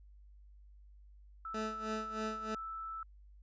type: tone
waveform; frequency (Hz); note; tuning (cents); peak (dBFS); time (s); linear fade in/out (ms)
sine; 1318.5; E6; 0; -40; 1.45-3.03; 2
type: tone with tremolo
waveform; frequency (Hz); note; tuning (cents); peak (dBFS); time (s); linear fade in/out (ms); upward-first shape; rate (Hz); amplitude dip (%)
20% pulse; 217.8; A3; -17; -31; 1.54-2.55; 5; sine; 3.2; 85
effects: added 50 Hz sine -55 dBFS peak until 3.42 s + resampled to 16000 Hz